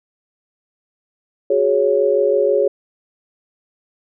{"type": "chord", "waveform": "sine", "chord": "F# suspended second", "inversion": "none", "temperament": "just", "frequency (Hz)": [370, 416.2, 555], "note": ["F#4", "G#4", "C#5"], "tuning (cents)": [0, 4, 2], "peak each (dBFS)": [-20, -16, -16], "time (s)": [1.5, 2.68], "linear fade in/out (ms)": 5, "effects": []}